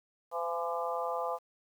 harmonic tone with a mistuned harmonic, 170 Hz, F3, 46 cents flat, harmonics 3 / 4 / 5 / 6 / 7, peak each -36 / -37 / -38 / -39 / -39 dBFS, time 0.31-1.39 s, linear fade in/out 50 ms, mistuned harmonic 5, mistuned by -19 cents, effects 10-bit

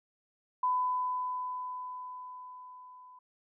sine tone with level ramp, 1003 Hz, B5, 26 cents sharp, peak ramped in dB -25 to -51 dBFS, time 0.63-3.19 s, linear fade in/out 5 ms, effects none

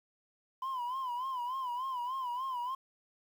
sine tone with vibrato, 1013 Hz, B5, 44 cents sharp, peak -31 dBFS, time 0.62-2.75 s, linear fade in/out 5 ms, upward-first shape sine, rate 3.4 Hz, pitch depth 99 cents each way, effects tanh soft clip ceiling -33 dBFS + 10-bit

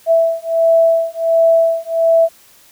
sine beating tone pair, 659.3 / 660.7 Hz, E5 / E5, 0 / +4 cents, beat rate 1.4 Hz, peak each -13 dBFS, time 0.06-2.29 s, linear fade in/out 50 ms, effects white hiss -47 dBFS RMS until 2.71 s

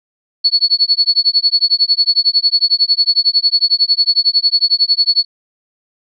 sine tone with tremolo, 4411 Hz, C#8, 9 cents flat, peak -6 dBFS, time 0.44-5.25 s, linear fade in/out 10 ms, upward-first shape sine, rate 11 Hz, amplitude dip 100%, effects none

